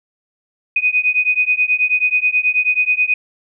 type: beating tone pair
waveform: sine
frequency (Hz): 2489 / 2498.3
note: D#7 / D#7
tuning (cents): 0 / +6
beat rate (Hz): 9.3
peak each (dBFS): -16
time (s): 0.76-3.14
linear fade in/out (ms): 5
effects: none